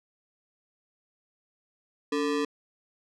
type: ring-modulated tone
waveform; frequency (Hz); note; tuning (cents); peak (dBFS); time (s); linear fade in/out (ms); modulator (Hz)
square; 366; F#4; -19; -23; 2.12-2.45; 5; 80.6
effects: low-pass 6000 Hz 12 dB/octave